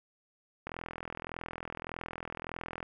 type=click train; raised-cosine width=0.5 ms; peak=-23 dBFS; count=91; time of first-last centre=0.67-2.828 s; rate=41.7 Hz; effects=none